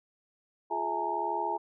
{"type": "tone cluster", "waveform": "sine", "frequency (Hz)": [348.1, 420.9, 655, 840, 921], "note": ["F4", "G#4", "E5", "G#5", "A#5"], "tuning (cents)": [-6, 23, -11, 19, -21], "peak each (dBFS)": [-38, -38, -39, -33, -32], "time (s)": [0.7, 1.58], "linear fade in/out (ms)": 20, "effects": []}